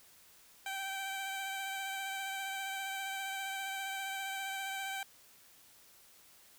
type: tone with vibrato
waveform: 15% pulse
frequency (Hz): 777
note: G5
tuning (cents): -16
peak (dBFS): -31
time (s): 0.66-5.03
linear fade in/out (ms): 2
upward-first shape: triangle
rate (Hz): 15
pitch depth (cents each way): 23
effects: white hiss -61 dBFS RMS until 6.58 s